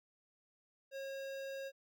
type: tone with notch filter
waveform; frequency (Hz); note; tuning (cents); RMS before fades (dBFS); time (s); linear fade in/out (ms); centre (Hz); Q
square; 543; C#5; -36; -44; 0.91-1.72; 50; 9900; 0.97
effects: none